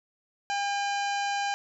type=harmonic tone with a mistuned harmonic; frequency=805 Hz; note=G5; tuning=46 cents sharp; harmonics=1 / 2 / 3 / 4 / 5 / 6 / 7 / 8 / 9; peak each=-28 / -34 / -38 / -40 / -42 / -44 / -45 / -46 / -47 dBFS; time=0.5-1.54 s; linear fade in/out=0 ms; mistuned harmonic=4; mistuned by=-94 cents; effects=none